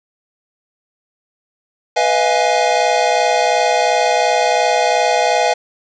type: chord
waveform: square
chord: F half-diminished seventh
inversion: second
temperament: equal with one note detuned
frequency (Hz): 493.9 / 635.7 / 698.5 / 830.6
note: Cb5 / Eb5 / F5 / Ab5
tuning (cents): 0 / +37 / 0 / 0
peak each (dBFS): -20 / -19 / -18 / -18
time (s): 1.96-5.54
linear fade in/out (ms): 10
effects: resampled to 16000 Hz + 7-bit